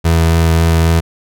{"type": "tone with vibrato", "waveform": "30% pulse", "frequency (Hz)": 82.41, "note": "E2", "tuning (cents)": 0, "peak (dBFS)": -6, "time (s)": [0.04, 1.01], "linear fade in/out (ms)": 20, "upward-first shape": "sine", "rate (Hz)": 3.7, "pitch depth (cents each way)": 11, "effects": []}